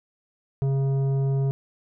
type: tone with tanh clipping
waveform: triangle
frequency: 136.3 Hz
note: C#3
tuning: 29 cents flat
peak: -22 dBFS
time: 0.62-1.51 s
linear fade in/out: 0 ms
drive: 14 dB
effects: none